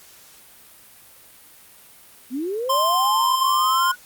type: linear sweep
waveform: sine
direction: up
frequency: 233.1 to 1479 Hz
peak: -23 dBFS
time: 2.3-3.96 s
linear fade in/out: 50 ms
type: tone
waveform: square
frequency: 1046.5 Hz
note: C6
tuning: in tune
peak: -18 dBFS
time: 2.69-3.92 s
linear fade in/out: 10 ms
effects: white hiss -48 dBFS RMS until 4.05 s + Opus 48 kbps